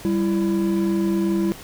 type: tone pair together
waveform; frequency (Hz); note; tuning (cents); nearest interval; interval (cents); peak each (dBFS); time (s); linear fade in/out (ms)
triangle; 196 / 334.2; G3 / E4; 0 / +24; major sixth; 924; -19; 0.05-1.52; 0
effects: pink hiss -40 dBFS RMS until 1.63 s